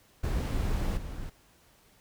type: noise with level steps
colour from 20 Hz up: brown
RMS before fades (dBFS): -29 / -38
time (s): 0.23-1.3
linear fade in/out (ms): 10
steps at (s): 0.97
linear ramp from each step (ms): 5
effects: pink hiss -62 dBFS RMS until 2 s